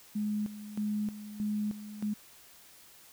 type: tone with tremolo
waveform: sine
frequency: 210 Hz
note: G#3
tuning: 19 cents sharp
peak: -29 dBFS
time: 0.15-2.14 s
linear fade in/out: 10 ms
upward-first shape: square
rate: 1.6 Hz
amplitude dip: 75%
effects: white hiss -56 dBFS RMS until 3.12 s